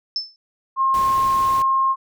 sine tone with exponential decay, 5274 Hz, E8, in tune, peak -17 dBFS, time 0.16-0.36 s, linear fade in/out 1 ms, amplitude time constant 43 ms
sine tone, 1068 Hz, C6, 35 cents sharp, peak -15 dBFS, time 0.76-1.96 s, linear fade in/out 50 ms
pink noise, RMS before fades -34 dBFS, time 0.94-1.62 s, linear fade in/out 0 ms
effects none

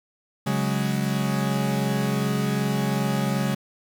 40% pulse chord, C# suspended fourth, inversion none, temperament equal, 138.59 / 185 / 207.7 Hz, C#3 / F#3 / G#3, 0 / 0 / 0 cents, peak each -25 / -27 / -25 dBFS, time 0.46-3.55 s, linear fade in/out 10 ms, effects 9-bit

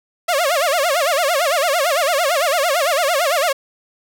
sawtooth tone with vibrato, 622.3 Hz, D#5, in tune, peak -11 dBFS, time 0.28-3.53 s, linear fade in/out 10 ms, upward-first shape sine, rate 8.9 Hz, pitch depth 250 cents each way, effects none

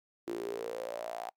sawtooth tone with high-pass filter sweep, 57.5 Hz, A#1, 23 cents flat, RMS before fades -39 dBFS, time 0.27-1.3 s, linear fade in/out 10 ms, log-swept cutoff 340 to 760 Hz, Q 8.9, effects noise-tail reverb RT60 0.1 s tail -24 dB re dry

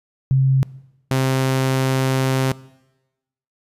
sine / sawtooth tone pair in turn, 133.4 / 132.02 Hz, C3 / C3, +34 / +16 cents, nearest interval unison, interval 18 cents, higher first, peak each -12 dBFS, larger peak neither, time 0.31-0.63 / 1.11-2.52 s, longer second, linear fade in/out 0 ms, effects noise-tail reverb RT60 1.0 s tail -21 dB re dry + resampled to 32000 Hz

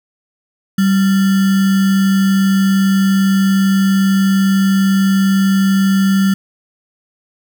sine tone with sample-and-hold, 193.8 Hz, G3, 20 cents flat, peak -9 dBFS, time 0.78-6.34 s, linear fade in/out 5 ms, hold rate 1575 Hz, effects none

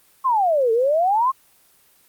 sine exponential two-way sweep, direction down then up, 1097 to 440 to 1097 Hz, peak -15 dBFS, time 0.24-1.32 s, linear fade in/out 20 ms, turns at 0.72 s, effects white hiss -56 dBFS RMS until 2.08 s + Opus 24 kbps

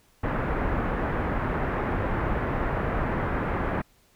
pink low-pass noise, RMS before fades -27 dBFS, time 0.23-3.82 s, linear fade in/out 10 ms, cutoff 1800 Hz, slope 24 dB/octave, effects pink hiss -62 dBFS RMS until 4.15 s

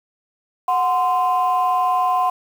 sine tone pair together, 734 / 1037.2 Hz, F#5 / C6, -14 / -15 cents, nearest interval tritone, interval 599 cents, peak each -17 dBFS, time 0.68-2.3 s, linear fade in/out 5 ms, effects tanh soft clip ceiling -10 dBFS + 7-bit

